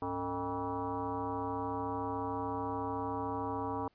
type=tone with frequency modulation; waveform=sine; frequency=622.3 Hz; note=D#5; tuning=in tune; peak=-33 dBFS; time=0.02-3.88 s; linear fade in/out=2 ms; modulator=173 Hz; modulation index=2.8; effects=pink hiss -73 dBFS RMS until 3.94 s + resampled to 11025 Hz